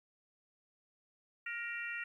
harmonic tone with a mistuned harmonic, 470.6 Hz, A#4, 16 cents sharp, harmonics 3 / 4 / 5 / 6, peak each -44 / -41 / -46 / -45 dBFS, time 1.46-2.04 s, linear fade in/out 5 ms, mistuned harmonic 6, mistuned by -53 cents, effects 12-bit

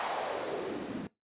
white noise with band-pass filter sweep, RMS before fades -36 dBFS, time 0-1.07 s, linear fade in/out 0 ms, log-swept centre 870 to 220 Hz, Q 2.8, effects noise-tail reverb RT60 0.2 s tail -21 dB re dry + resampled to 8000 Hz

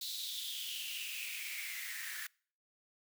white noise with high-pass filter sweep, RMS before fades -42 dBFS, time 0.01-2.27 s, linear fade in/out 5 ms, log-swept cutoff 4000 to 1700 Hz, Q 7, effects noise-tail reverb RT60 0.5 s tail -26 dB re dry

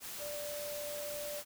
sine tone in noise, 587.3 Hz, D5, in tune, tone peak -40 dBFS, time 0.18-1.43 s, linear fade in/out 50 ms, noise white, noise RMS -44 dBFS, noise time 0-1.45 s, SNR +1 dB, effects none

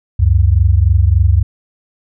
sine tone pair together, 70.72 / 94.2 Hz, C#2 / F#2, +35 / +32 cents, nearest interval perfect fourth, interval 497 cents, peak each -10 dBFS, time 0.19-1.43 s, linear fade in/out 10 ms, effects none

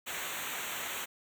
pink noise with comb filter, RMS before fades -38 dBFS, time 0.06-1.06 s, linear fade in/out 20 ms, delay 0.2 ms, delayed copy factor -1, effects none

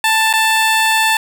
15% pulse tone with dropouts, 883 Hz, A5, 6 cents sharp, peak -5 dBFS, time 0.04-1.17 s, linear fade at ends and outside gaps 2 ms, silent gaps 0.329-0.336 s, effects none

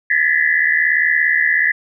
sine tone cluster, 1708 / 1769 / 1933 / 2010 Hz, G#6 / A6 / B6 / B6, +48 / +9 / -38 / +30 cents, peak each -18 dBFS, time 0.1-1.72 s, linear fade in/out 5 ms, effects none

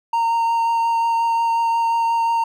triangle tone with vibrato, 922 Hz, A#5, 19 cents flat, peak -14 dBFS, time 0.13-2.44 s, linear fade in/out 5 ms, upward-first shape triangle, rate 5.6 Hz, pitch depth 12 cents each way, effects none

